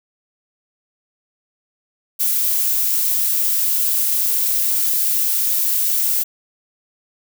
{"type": "noise", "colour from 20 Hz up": "violet", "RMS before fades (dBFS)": -18, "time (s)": [2.19, 6.24], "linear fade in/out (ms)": 20, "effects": []}